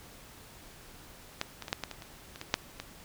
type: clicks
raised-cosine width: 0.2 ms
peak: -13 / -22 / -22 / -11 / -16 / -22 / -27 / -26 / -21 / -7 / -20 dBFS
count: 11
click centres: 1.414 / 1.623 / 1.682 / 1.729 / 1.837 / 1.913 / 2.022 / 2.359 / 2.414 / 2.541 / 2.8 s
effects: pink hiss -52 dBFS RMS until 3.04 s